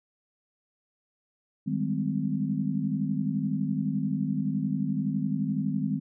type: chord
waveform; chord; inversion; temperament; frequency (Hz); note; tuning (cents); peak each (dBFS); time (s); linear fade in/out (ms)
sine; Ab major seventh; second; equal with one note detuned; 155.56 / 196 / 207.7 / 257.9; Eb3 / G3 / Ab3 / C4; 0 / 0 / 0 / -25; -31; 1.66-6; 20
effects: none